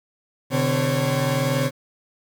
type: tone cluster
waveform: 40% pulse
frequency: 127.7 / 148.3 / 255.8 / 550 Hz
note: C3 / D3 / C4 / C#5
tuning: -42 / +17 / -39 / -14 cents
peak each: -24 dBFS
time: 0.5-1.71 s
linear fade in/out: 50 ms
effects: 8-bit